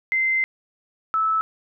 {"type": "tone pair in turn", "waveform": "sine", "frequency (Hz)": [2075, 1307.2], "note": ["C7", "E6"], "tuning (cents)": [-15, -15], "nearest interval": "minor sixth", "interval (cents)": 800, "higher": "first", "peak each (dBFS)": -18, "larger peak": "neither", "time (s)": [[0.12, 0.44], [1.14, 1.41]], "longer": "first", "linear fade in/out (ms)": 0, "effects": []}